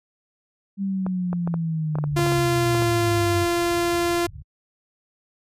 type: linear sweep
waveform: sine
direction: down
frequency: 198.4 to 92.2 Hz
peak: -22 dBFS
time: 0.77-3.47 s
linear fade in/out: 50 ms
type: clicks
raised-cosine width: 1 ms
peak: -16 dBFS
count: 12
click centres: 1.065 / 1.33 / 1.475 / 1.541 / 1.955 / 1.986 / 2.04 / 2.192 / 2.264 / 2.321 / 2.749 / 2.822 s
type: low-pass noise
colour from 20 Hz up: pink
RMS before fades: -35 dBFS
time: 2.07-4.42 s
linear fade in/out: 5 ms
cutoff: 150 Hz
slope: 96 dB/octave
type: tone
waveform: sawtooth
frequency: 344.8 Hz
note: F4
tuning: 22 cents flat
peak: -16 dBFS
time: 2.16-4.27 s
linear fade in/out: 10 ms
effects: high-pass 60 Hz 12 dB/octave + resampled to 32000 Hz